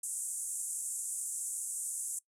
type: band-pass noise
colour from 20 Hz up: white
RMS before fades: -38 dBFS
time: 0.03-2.19 s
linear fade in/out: 5 ms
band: 7400 to 10000 Hz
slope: 48 dB/octave
effects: noise-tail reverb RT60 0.1 s tail -21 dB re dry